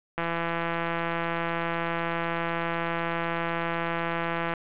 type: click train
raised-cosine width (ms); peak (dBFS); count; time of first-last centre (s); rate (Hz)
0.5; -14; 733; 0.18-4.537; 168
effects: resampled to 8000 Hz + 7-bit